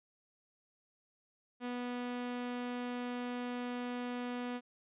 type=tone; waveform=sawtooth; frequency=245.3 Hz; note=B3; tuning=12 cents flat; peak=-33 dBFS; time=1.6-4.61 s; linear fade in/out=50 ms; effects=resampled to 8000 Hz